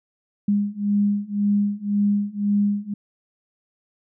sine beating tone pair, 203.1 / 205 Hz, G#3 / G#3, -38 / -22 cents, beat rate 1.9 Hz, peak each -22 / -21 dBFS, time 0.48-2.94 s, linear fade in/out 5 ms, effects none

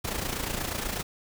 pink noise with amplitude modulation, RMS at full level -29 dBFS, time 0.04-1.03 s, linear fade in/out 10 ms, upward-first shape sine, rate 28.3 Hz, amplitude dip 65%, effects none

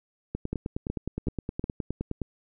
two click trains, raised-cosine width 3 ms, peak -16 / -17 dBFS, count 4 / 19, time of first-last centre 0.53-1.641 / 0.35-2.217 s, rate 2.7 / 9.64 Hz, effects none

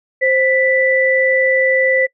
sine tone pair together, 524 / 1977.2 Hz, C5 / B6, +2 / +1 cents, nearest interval octave + major seventh, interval 2299 cents, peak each -14 dBFS, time 0.21-2.07 s, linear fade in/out 20 ms, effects noise-tail reverb RT60 0.1 s tail -24 dB re dry

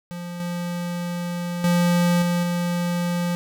square tone with level steps, 174.61 Hz, F3, in tune, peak -31 / -26 / -17 / -20 / -22 dBFS, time 0.11-3.35 s, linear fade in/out 0 ms, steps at 0.4 / 1.64 / 2.22 / 2.43 s, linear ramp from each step 2 ms, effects none

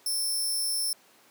15% pulse tone, 5350 Hz, E8, 25 cents sharp, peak -21 dBFS, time 0.06-0.93 s, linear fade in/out 2 ms, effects pink hiss -58 dBFS RMS until 1.3 s + high-pass 300 Hz 12 dB/octave

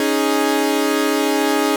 sawtooth chord, C# suspended second, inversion none, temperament equal, 277.2 / 311.1 / 415.3 Hz, C#4 / D#4 / G#4, 0 / 0 / 0 cents, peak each -16 dBFS, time 0-1.76 s, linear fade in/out 2 ms, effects none

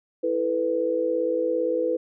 sine chord, E suspended fourth, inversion none, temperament equal with one note detuned, 329.6 / 440 / 497.6 Hz, E4 / A4 / B4, 0 / 0 / +13 cents, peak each -28 / -29 / -23 dBFS, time 0.23-1.97 s, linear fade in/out 10 ms, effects none

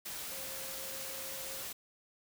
sine tone in noise, 535 Hz, C5, 38 cents sharp, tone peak -50 dBFS, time 0.31-1.63 s, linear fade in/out 10 ms, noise white, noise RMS -42 dBFS, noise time 0.05-1.73 s, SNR -11 dB, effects none

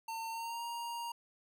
square tone with pitch glide, 905 to 939.1 Hz, A5 to A#5, +48 to +13 cents, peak -39 dBFS, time 0.08-1.12 s, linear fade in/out 5 ms, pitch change +65 cents, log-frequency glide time 0.29-0.63 s, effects none

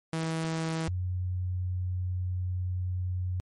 sawtooth / sine tone pair in turn, 161.9 / 91.03 Hz, E3 / F#2, -31 / -28 cents, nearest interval minor seventh, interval 997 cents, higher first, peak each -25 / -28 dBFS, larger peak first, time 0.13-0.88 / 0.88-3.4 s, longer second, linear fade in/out 0 ms, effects MP3 48 kbps

